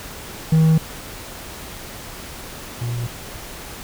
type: tone pair in turn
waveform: triangle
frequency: 159.6 / 119.3 Hz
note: D#3 / A#2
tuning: +44 / +41 cents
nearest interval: perfect fourth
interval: 503 cents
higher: first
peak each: -9 / -20 dBFS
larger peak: first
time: 0.52-0.78 / 2.81-3.07 s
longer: neither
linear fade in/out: 5 ms
effects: pink hiss -35 dBFS RMS until 3.83 s